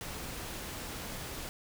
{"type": "noise", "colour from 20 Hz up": "pink", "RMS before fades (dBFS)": -41, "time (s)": [0.01, 1.49], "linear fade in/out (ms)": 0, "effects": []}